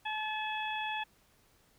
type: harmonic tone with a mistuned harmonic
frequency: 862 Hz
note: A5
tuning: 36 cents flat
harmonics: 1 / 2 / 3 / 4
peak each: -36 / -40 / -40 / -42 dBFS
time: 0.05-1.04 s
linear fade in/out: 10 ms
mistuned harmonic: 4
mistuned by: -40 cents
effects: pink hiss -67 dBFS RMS until 1.78 s